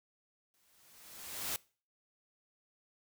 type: noise with exponential growth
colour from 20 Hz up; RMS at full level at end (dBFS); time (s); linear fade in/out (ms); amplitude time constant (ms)
white; -35; 0.54-1.56; 0; 220
effects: noise-tail reverb RT60 0.4 s tail -23 dB re dry